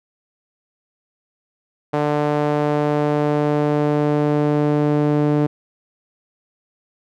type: tone with band-pass filter sweep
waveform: sawtooth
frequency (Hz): 148.2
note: D3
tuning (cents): +16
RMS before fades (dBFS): -18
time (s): 1.93-5.47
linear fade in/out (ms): 10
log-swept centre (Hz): 630 to 340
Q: 1.1
effects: none